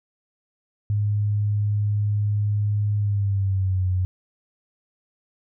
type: tone with pitch glide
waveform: sine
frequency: 103.83 to 91.97 Hz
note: G#2 to F#2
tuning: 0 to -10 cents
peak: -19 dBFS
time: 0.9-4.05 s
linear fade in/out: 0 ms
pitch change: -210 cents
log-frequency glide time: 2.97-3.88 s
effects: none